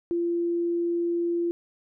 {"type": "tone", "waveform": "sine", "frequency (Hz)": 342.9, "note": "F4", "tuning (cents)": -32, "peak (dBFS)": -23, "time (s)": [0.11, 1.51], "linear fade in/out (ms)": 0, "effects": []}